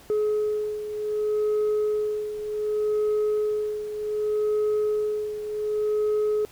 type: beating tone pair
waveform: sine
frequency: 423.6 / 424.26 Hz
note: G#4 / G#4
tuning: +34 / +37 cents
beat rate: 0.66 Hz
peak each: -22 / -27 dBFS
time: 0.1-6.45 s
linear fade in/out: 0 ms
effects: tanh soft clip ceiling -19 dBFS + pink hiss -51 dBFS RMS until 6.51 s